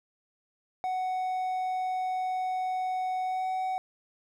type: tone with pitch glide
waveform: triangle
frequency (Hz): 743 to 750.3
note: F#5 to F#5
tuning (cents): +7 to +24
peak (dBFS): -26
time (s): 0.84-3.78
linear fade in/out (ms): 0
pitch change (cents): +17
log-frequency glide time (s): 3.24-3.48
effects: none